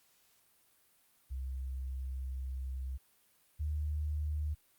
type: tone pair in turn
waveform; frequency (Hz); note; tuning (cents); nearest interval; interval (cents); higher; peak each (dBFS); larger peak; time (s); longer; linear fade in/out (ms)
sine; 65.41 / 75.28; C2 / D2; 0 / +43; major second; 243; second; -36 / -32; second; 1.3-2.98 / 3.59-4.55; first; 20
effects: white hiss -69 dBFS RMS until 4.78 s + Opus 48 kbps